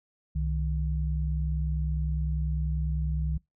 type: tone pair together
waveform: sine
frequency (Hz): 65.4 / 155.56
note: C2 / D#3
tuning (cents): 0 / 0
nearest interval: octave + minor third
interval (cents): 1500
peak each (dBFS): -27 / -31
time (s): 0.35-3.38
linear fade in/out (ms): 10
effects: noise-tail reverb RT60 0.2 s tail -25 dB re dry